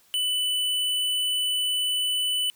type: tone with hard clipping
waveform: sine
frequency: 2987 Hz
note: F#7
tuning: 16 cents sharp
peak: -24 dBFS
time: 0.14-2.5 s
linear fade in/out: 0 ms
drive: 15 dB
effects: white hiss -60 dBFS RMS until 2.55 s